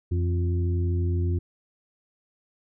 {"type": "harmonic tone with a mistuned harmonic", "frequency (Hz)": 88, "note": "F2", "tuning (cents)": 14, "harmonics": [1, 2, 3, 4], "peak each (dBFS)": [-22, -36, -37, -34], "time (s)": [0.11, 1.39], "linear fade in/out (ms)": 10, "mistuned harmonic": 2, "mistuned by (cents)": -73, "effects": []}